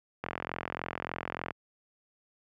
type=click train; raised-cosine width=0.5 ms; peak=-18 dBFS; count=56; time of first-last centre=0.24-1.507 s; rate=43.4 Hz; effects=high-pass 80 Hz 12 dB/octave